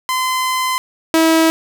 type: tone pair in turn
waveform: sawtooth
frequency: 1028 / 323.8 Hz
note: C6 / E4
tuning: -31 / -31 cents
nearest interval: octave + minor sixth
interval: 2000 cents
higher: first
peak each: -12 / -6 dBFS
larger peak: second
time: 0.09-0.78 / 1.14-1.5 s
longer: first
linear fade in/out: 0 ms
effects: none